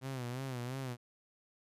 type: tone with vibrato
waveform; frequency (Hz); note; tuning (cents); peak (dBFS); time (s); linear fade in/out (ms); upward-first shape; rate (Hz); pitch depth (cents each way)
sawtooth; 127.6; C3; -43; -34; 0.01-0.97; 50; sine; 2.9; 100
effects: resampled to 32000 Hz